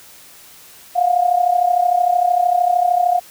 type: tone with amplitude modulation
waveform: sine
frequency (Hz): 712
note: F5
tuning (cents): +33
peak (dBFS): -9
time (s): 0.95-3.2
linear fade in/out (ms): 20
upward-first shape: sine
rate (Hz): 33.2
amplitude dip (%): 75
effects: white hiss -43 dBFS RMS until 3.3 s